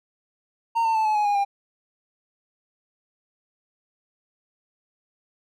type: tone with pitch steps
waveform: triangle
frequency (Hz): 919 / 898 / 877.5 / 857.5 / 837.9 / 818.7 / 800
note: A#5 / A5 / A5 / A5 / G#5 / G#5 / G5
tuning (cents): -25 / +35 / -5 / -45 / +15 / -25 / +35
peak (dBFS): -17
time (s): 0.75-1.45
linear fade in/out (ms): 20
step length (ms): 100
effects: none